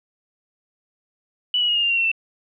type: tone with pitch steps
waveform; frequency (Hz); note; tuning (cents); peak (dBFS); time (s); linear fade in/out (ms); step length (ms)
sine; 2960 / 2918 / 2876 / 2835 / 2794 / 2754 / 2714 / 2675; F#7 / F#7 / F#7 / F7 / F7 / F7 / E7 / E7; 0 / -25 / -50 / +25 / 0 / -25 / +50 / +25; -17; 1.54-2.116; 2; 72
effects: none

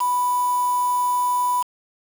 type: tone with quantisation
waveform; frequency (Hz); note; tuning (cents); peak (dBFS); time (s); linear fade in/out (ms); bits
sine; 987.8; B5; 0; -18; 0-1.63; 10; 5
effects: none

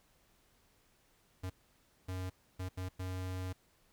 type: tone bursts at uneven times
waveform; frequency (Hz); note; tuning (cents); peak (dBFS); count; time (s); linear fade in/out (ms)
square; 92.5; F#2; 0; -38; 5; 1.43-1.5 / 2.08-2.3 / 2.59-2.69 / 2.77-2.89 / 2.99-3.53; 10
effects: pink hiss -70 dBFS RMS until 3.92 s

